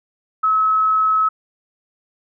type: tone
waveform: sine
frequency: 1289 Hz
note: E6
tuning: 39 cents flat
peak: -13 dBFS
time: 0.43-1.29 s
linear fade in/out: 10 ms
effects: none